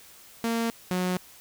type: tone pair in turn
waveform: sawtooth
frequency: 230 / 182.12 Hz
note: A#3 / F#3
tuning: -23 / -27 cents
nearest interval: major third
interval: 404 cents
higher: first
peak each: -21 dBFS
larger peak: neither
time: 0.44-0.7 / 0.91-1.17 s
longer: neither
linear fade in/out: 0 ms
effects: white hiss -51 dBFS RMS until 1.4 s